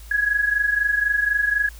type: tone pair together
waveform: sine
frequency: 1653 / 1677 Hz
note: G#6 / G#6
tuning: -9 / +16 cents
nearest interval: unison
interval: 25 cents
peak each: -23 / -19 dBFS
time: 0.11-1.69 s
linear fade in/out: 5 ms
effects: added 55 Hz sine -38 dBFS peak until 1.79 s + white hiss -48 dBFS RMS until 1.79 s